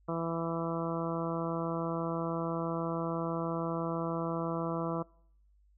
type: harmonic tone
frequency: 166.1 Hz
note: E3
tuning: 13 cents sharp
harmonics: 1 / 2 / 3 / 4 / 5 / 6 / 7 / 8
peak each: -36 / -37 / -38 / -39 / -47 / -42 / -41 / -45 dBFS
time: 0.08-5.03 s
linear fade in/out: 10 ms
effects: noise-tail reverb RT60 0.7 s tail -26 dB re dry + added 50 Hz sine -62 dBFS peak until 5.77 s